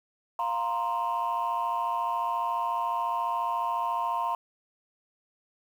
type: chord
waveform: sine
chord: F suspended fourth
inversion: none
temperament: equal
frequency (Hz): 698.5 / 932.3 / 1046.5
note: F5 / Bb5 / C6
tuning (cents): 0 / 0 / 0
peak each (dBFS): -32 / -28 / -29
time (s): 0.39-4.35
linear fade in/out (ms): 2
effects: tanh soft clip ceiling -21 dBFS + 9-bit